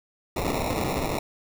blue noise with sample-and-hold, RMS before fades -27 dBFS, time 0.36-1.19 s, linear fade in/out 5 ms, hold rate 1575 Hz, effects none

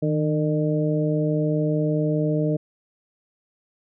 harmonic tone with a mistuned harmonic, 151.7 Hz, D#3, 44 cents flat, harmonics 1 / 2 / 3 / 4, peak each -22 / -25 / -27 / -28 dBFS, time 0.02-2.57 s, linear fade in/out 10 ms, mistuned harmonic 1, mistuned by +52 cents, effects none

